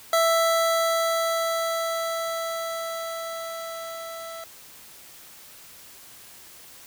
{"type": "tone with level ramp", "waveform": "25% pulse", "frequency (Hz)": 661, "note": "E5", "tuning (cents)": 5, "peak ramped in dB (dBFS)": [-14, -32], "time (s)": [0.13, 4.44], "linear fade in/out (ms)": 2, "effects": ["white hiss -47 dBFS RMS until 6.86 s"]}